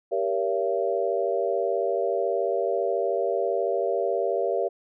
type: chord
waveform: sine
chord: G diminished seventh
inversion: none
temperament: just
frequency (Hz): 392 / 470.4 / 564.5 / 677.4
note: G4 / Bb4 / Db5 / Fb5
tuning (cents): 0 / +16 / +31 / +47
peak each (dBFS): -28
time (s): 0.11-4.69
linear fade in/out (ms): 20
effects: none